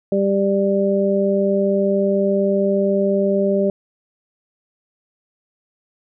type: harmonic tone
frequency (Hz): 197.3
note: G3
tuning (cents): +11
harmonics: 1 / 2 / 3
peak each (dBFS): -19 / -19 / -19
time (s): 0.12-3.7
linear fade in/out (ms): 2
effects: none